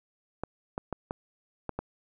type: clicks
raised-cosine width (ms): 1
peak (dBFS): -18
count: 6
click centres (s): 0.436 / 0.779 / 0.927 / 1.109 / 1.693 / 1.79
effects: none